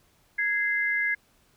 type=tone pair together; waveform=sine; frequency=1661.2 / 2073 Hz; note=G#6 / C7; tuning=0 / -17 cents; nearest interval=major third; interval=383 cents; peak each=-26 / -26 dBFS; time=0.38-1.15 s; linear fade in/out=10 ms; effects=pink hiss -64 dBFS RMS until 1.56 s